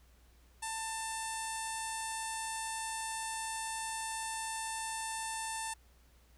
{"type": "tone with low-pass filter", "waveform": "sawtooth", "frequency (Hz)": 891, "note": "A5", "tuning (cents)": 22, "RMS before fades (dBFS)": -39, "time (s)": [0.62, 5.74], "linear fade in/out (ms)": 10, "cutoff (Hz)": 9100, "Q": 5.6, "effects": ["added 60 Hz sine -61 dBFS peak until 6.37 s", "pink hiss -68 dBFS RMS until 6.37 s"]}